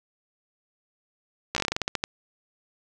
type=slowing click train; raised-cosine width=0.2 ms; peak=-8 dBFS; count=13; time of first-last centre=1.55-2.039 s; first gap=14 ms; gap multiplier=1.18; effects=none